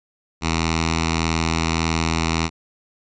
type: tone with notch filter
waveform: 5% pulse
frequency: 81.7 Hz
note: E2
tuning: 15 cents flat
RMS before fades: -21 dBFS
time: 0.41-2.5 s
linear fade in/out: 50 ms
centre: 550 Hz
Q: 0.61
effects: resampled to 16000 Hz